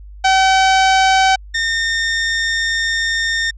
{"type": "tone pair in turn", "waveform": "sawtooth", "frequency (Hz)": [764, 1822.4], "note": ["G5", "A#6"], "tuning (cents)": [-45, -40], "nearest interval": "octave + minor third", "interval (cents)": 1505, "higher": "second", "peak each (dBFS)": [-6, -12], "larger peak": "first", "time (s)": [[0.24, 1.36], [1.54, 3.51]], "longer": "second", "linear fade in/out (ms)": 10, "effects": ["added 50 Hz sine -33 dBFS peak until 3.57 s", "resampled to 16000 Hz"]}